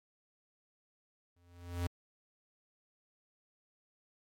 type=tone with exponential growth; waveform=square; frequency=87.31 Hz; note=F2; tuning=in tune; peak=-31 dBFS; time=1.36-1.87 s; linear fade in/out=5 ms; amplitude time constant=110 ms; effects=AAC 64 kbps